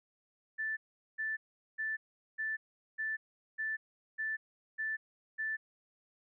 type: tone bursts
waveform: sine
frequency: 1760 Hz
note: A6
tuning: in tune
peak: -33 dBFS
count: 9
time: 0.58-5.57 s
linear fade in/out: 20 ms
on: 190 ms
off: 410 ms
effects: none